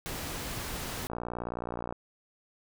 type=noise; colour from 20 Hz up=pink; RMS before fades=-37 dBFS; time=0.06-1.07 s; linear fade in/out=0 ms
type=click train; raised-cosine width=1 ms; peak=-21 dBFS; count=50; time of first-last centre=1.1-1.925 s; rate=59.4 Hz
effects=none